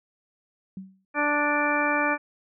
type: tone with exponential decay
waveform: sine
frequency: 190.6 Hz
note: G3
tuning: 48 cents flat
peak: -31 dBFS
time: 0.77-1.05 s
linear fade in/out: 2 ms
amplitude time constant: 59 ms
type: harmonic tone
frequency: 293.7 Hz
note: D4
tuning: in tune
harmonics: 1 / 2 / 3 / 4 / 5 / 6 / 8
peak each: -29 / -29 / -29 / -29 / -29 / -29 / -29 dBFS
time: 1.14-2.18 s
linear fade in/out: 50 ms
effects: none